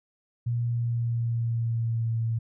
sine tone with pitch glide, 118.9 to 113.99 Hz, A#2 to A#2, +35 to -38 cents, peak -24 dBFS, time 0.46-2.39 s, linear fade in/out 10 ms, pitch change -73 cents, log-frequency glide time 0.62-2.18 s, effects none

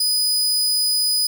sawtooth tone, 4978 Hz, D#8, in tune, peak -14 dBFS, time 0-1.27 s, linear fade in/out 5 ms, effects none

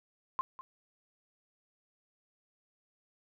sine tone with echo, 1057 Hz, C6, 17 cents sharp, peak -28 dBFS, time 0.39-0.41 s, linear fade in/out 0 ms, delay 200 ms, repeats 1, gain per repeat -15 dB, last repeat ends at 0.61 s, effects none

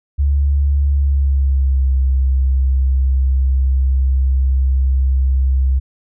sine tone with pitch glide, 70.6 to 65.87 Hz, C#2 to C2, +32 to +12 cents, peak -11 dBFS, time 0.18-5.8 s, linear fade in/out 20 ms, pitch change -120 cents, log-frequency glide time 0.88-1.92 s, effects none

